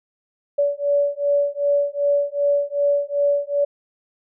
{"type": "beating tone pair", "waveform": "sine", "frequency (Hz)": [571, 573.6], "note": ["D5", "D5"], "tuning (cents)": [-49, -41], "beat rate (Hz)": 2.6, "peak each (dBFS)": [-20, -20], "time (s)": [0.58, 3.65], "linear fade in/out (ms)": 10, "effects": []}